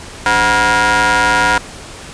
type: ring-modulated tone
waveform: sawtooth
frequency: 226.2 Hz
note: A3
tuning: 48 cents sharp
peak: -3 dBFS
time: 0.26-1.58 s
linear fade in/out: 2 ms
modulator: 1190 Hz
effects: pink hiss -32 dBFS RMS until 2.13 s + resampled to 22050 Hz